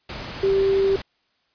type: tone in noise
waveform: sine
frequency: 390 Hz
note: G4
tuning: 9 cents flat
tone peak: -16 dBFS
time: 0.43-0.96 s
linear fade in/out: 5 ms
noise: pink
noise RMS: -33 dBFS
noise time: 0.09-1.02 s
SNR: +14 dB
effects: white hiss -67 dBFS RMS until 1.54 s + resampled to 11025 Hz